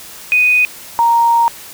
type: tone pair in turn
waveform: sine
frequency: 2489 / 932.3 Hz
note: D#7 / A#5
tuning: 0 / 0 cents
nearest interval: octave + perfect fourth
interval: 1700 cents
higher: first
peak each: -8 dBFS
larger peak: neither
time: 0.32-0.65 / 0.99-1.48 s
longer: second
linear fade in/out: 0 ms
effects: white hiss -34 dBFS RMS until 1.73 s

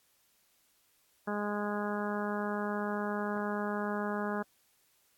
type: harmonic tone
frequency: 206.9 Hz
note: G#3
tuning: 6 cents flat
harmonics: 1 / 2 / 3 / 4 / 5 / 6 / 7 / 8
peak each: -35 / -38 / -40 / -41 / -42 / -43 / -43 / -44 dBFS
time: 1.27-4.43 s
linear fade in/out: 10 ms
effects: white hiss -70 dBFS RMS until 5.17 s + AAC 64 kbps

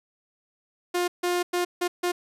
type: tone bursts at uneven times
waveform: sawtooth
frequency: 354.3 Hz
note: F4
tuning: 25 cents sharp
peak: -19 dBFS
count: 5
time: 0.94-1.08 / 1.23-1.43 / 1.53-1.65 / 1.81-1.88 / 2.03-2.12 s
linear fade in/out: 10 ms
effects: resampled to 32000 Hz

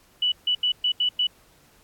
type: tone bursts at uneven times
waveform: sine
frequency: 2960 Hz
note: F#7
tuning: in tune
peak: -19 dBFS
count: 6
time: 0.22-0.32 / 0.47-0.55 / 0.63-0.72 / 0.84-0.92 / 1-1.09 / 1.19-1.27 s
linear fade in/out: 5 ms
effects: pink hiss -58 dBFS RMS until 1.83 s + AAC 64 kbps

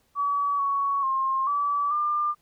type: tone with pitch steps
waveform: sine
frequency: 1140 / 1117 / 1065 / 1152 / 1197 Hz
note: C#6 / C#6 / C6 / D6 / D6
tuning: +48 / +13 / +30 / -34 / +33 cents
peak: -22 dBFS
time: 0.15-2.35 s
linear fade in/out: 50 ms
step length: 440 ms
effects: pink hiss -67 dBFS RMS until 2.41 s

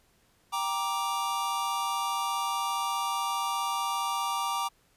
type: chord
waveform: square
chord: G minor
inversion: none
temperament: just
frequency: 784 / 940.8 / 1176 Hz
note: G5 / Bb5 / D6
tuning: 0 / +16 / +2 cents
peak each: -36 / -33 / -32 dBFS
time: 0.52-4.69 s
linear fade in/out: 20 ms
effects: pink hiss -66 dBFS RMS until 4.96 s + resampled to 32000 Hz

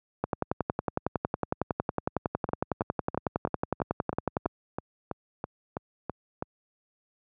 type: two click trains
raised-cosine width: 1 ms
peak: -17 / -12 dBFS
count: 13 / 47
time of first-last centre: 2.49-6.424 / 0.24-4.46 s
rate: 3.05 / 10.9 Hz
effects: high-pass 80 Hz 12 dB/octave

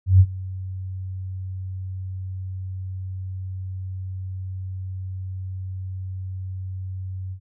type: tone with ADSR envelope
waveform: sine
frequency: 93.8 Hz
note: F#2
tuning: 24 cents sharp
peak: -7 dBFS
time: 0.06-7.4 s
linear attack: 140 ms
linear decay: 55 ms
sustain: -21 dB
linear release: 80 ms
effects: none

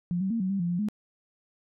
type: tone with pitch steps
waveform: sine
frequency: 175.4 / 191.1 / 229.5 / 187.2 / 196.5 / 172.8 / 175.3 / 210.1 Hz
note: F3 / G3 / A#3 / F#3 / G3 / F3 / F3 / G#3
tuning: +8 / -44 / -27 / +20 / +4 / -18 / +7 / +20 cents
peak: -25 dBFS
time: 0.11-0.886 s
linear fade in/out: 0 ms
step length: 97 ms
effects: none

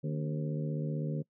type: harmonic tone with a mistuned harmonic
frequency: 75.8 Hz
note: D#2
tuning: 45 cents flat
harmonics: 2 / 3 / 4 / 5 / 6 / 7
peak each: -32 / -40 / -43 / -45 / -44 / -45 dBFS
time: 0.03-1.23 s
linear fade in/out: 20 ms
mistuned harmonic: 4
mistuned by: -89 cents
effects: noise-tail reverb RT60 0.1 s tail -23 dB re dry

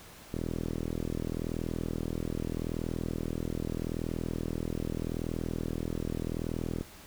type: tone with low-pass filter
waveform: 5% pulse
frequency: 40.81 Hz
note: E1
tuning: 17 cents flat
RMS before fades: -34 dBFS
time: 0.34-6.83 s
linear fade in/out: 0 ms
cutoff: 390 Hz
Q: 0.83
effects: pink hiss -51 dBFS RMS until 7.06 s

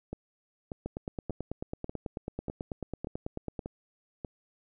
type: two click trains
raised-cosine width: 2 ms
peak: -21 / -23 dBFS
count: 26 / 8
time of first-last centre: 0.86-3.592 / 0.13-4.248 s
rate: 9.15 / 1.7 Hz
effects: none

